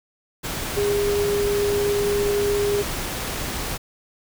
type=tone in noise; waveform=sine; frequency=407.9 Hz; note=G#4; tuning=31 cents flat; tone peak=-19 dBFS; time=0.76-2.83 s; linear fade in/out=20 ms; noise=pink; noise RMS=-28 dBFS; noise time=0.43-3.78 s; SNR=+6 dB; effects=none